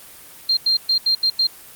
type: tone bursts at uneven times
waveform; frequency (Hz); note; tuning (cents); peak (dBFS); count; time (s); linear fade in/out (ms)
sine; 4186; C8; 0; -14; 6; 0.49-0.57 / 0.66-0.77 / 0.89-0.98 / 1.06-1.15 / 1.23-1.3 / 1.39-1.47; 5
effects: white hiss -42 dBFS RMS until 1.75 s + Opus 32 kbps